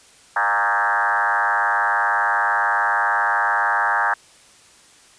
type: tone with frequency modulation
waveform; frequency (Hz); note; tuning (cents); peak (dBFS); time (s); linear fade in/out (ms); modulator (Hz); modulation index
sine; 1244.5; D#6; 0; -16; 0.36-4.14; 5; 107; 4.6
effects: white hiss -50 dBFS RMS until 5.18 s + resampled to 22050 Hz